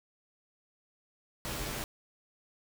pink noise with comb filter, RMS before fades -37 dBFS, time 1.45-1.84 s, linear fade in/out 0 ms, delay 11 ms, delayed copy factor -0.85, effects none

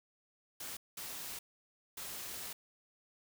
white noise bursts at uneven times, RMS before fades -44 dBFS, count 3, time 0.6-0.77 / 0.97-1.39 / 1.97-2.53 s, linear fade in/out 5 ms, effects none

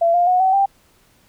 sine tone with pitch steps, 676 / 702.3 / 729.6 / 757.9 / 787.4 Hz, E5 / F5 / F#5 / F#5 / G5, +43 / +10 / -24 / +41 / +8 cents, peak -12 dBFS, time 0.01-0.66 s, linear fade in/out 10 ms, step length 130 ms, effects pink hiss -56 dBFS RMS until 1.28 s

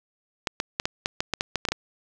clicks, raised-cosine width 0.2 ms, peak -7 dBFS, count 12, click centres 0.472 / 0.601 / 0.799 / 0.855 / 1.059 / 1.205 / 1.337 / 1.409 / 1.557 / 1.652 / 1.687 / 1.72 s, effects none

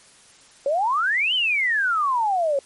sine exponential two-way sweep, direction up then down, 535 to 3136 to 535 Hz, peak -18 dBFS, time 0.66-2.59 s, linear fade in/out 2 ms, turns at 1.34 s, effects white hiss -51 dBFS RMS until 2.65 s + MP3 48 kbps

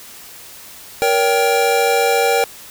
square chord, G diminished, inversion first, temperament just, 470.4 / 564.5 / 784 Hz, Bb4 / Db5 / G5, +16 / +31 / 0 cents, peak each -17 / -21 / -18 dBFS, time 1.02-2.44 s, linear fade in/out 0 ms, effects white hiss -38 dBFS RMS until 2.7 s

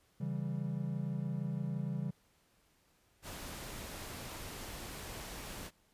triangle chord, C# diminished, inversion none, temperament equal, 138.59 / 164.81 / 196 Hz, C#3 / E3 / G3, 0 / 0 / 0 cents, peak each -36 / -37 / -38 dBFS, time 0.2-2.11 s, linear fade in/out 10 ms
pink noise, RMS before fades -45 dBFS, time 3.22-5.71 s, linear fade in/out 50 ms
effects pink hiss -71 dBFS RMS until 5.93 s + resampled to 32000 Hz

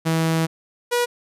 sawtooth tone pair in turn, 162.4 / 483.7 Hz, E3 / B4, -26 / -36 cents, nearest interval octave + perfect fifth, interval 1890 cents, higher second, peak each -14 dBFS, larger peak neither, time 0.05-0.47 / 0.91-1.06 s, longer first, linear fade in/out 20 ms, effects resampled to 32000 Hz

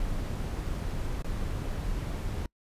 brown noise with dropouts, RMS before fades -32 dBFS, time 0-2.46 s, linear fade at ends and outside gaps 2 ms, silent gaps 1.223-1.244 s, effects noise-tail reverb RT60 0.1 s tail -26 dB re dry + resampled to 32000 Hz

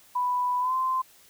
sine tone with pitch glide, 990 to 1037.4 Hz, B5 to C6, +4 to -15 cents, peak -23 dBFS, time 0.15-1.02 s, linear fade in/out 10 ms, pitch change +81 cents, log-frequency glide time 0.6-0.74 s, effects white hiss -56 dBFS RMS until 1.29 s

